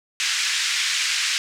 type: band-pass noise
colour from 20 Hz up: pink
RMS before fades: -23 dBFS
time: 0.2-1.38 s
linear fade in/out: 0 ms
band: 1800 to 7200 Hz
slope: 24 dB/octave
effects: none